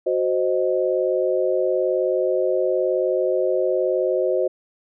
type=chord; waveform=sine; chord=C diminished; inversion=second; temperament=equal; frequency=370 / 523.3 / 622.3 Hz; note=Gb4 / C5 / Eb5; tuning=0 / 0 / 0 cents; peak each=-22 / -21 / -24 dBFS; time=0.06-4.48 s; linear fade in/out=10 ms; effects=none